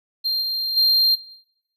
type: tone with level steps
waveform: triangle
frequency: 4186 Hz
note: C8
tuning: in tune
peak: -18 / -20 / -12 dBFS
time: 0.24-1.16 s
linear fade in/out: 20 ms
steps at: 0.41 / 0.76 s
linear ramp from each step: 20 ms
effects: noise-tail reverb RT60 0.8 s tail -19 dB re dry